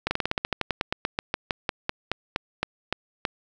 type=slowing click train; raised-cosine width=0.3 ms; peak=-8 dBFS; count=24; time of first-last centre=0.07-3.252 s; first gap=40 ms; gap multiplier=1.1; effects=none